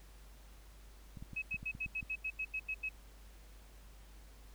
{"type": "clicks", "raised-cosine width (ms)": 5, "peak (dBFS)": -35, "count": 8, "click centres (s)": [1.172, 1.225, 1.333, 1.544, 1.63, 1.751, 1.862, 2.028]}
{"type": "tone bursts", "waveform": "sine", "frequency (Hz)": 2565, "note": "E7", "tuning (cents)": -48, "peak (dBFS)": -35, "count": 11, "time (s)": [1.36, 2.892], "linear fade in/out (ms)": 10, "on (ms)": 62, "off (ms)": 85}
{"effects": ["added 50 Hz sine -54 dBFS peak until 4.54 s", "pink hiss -63 dBFS RMS until 4.54 s"]}